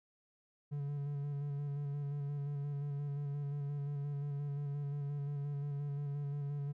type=tone with vibrato; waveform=triangle; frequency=143.1 Hz; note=D3; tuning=45 cents flat; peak=-34 dBFS; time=0.71-6.73 s; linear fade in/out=20 ms; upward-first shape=square; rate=5.7 Hz; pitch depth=22 cents each way; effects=none